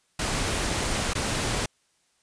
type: noise with dropouts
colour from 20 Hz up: pink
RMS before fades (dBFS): -27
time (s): 0.19-1.66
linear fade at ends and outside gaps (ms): 5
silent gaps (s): 1.135-1.151
effects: white hiss -68 dBFS RMS until 2.22 s + resampled to 22050 Hz